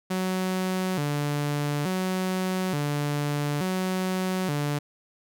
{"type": "tone with vibrato", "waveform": "sawtooth", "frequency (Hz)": 164.81, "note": "E3", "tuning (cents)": 0, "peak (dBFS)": -21, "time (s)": [0.1, 4.79], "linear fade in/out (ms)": 10, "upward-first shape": "square", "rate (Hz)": 0.57, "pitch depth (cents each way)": 210, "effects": []}